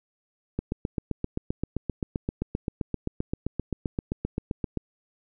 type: click train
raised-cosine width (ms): 3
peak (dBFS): -14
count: 33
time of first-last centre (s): 0.59-4.773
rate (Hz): 7.65
effects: none